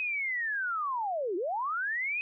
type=linear two-way sweep; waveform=sine; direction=down then up; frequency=2546 to 329.6 to 2546 Hz; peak=-29 dBFS; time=0-2.21 s; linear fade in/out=0 ms; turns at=1.36 s; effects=none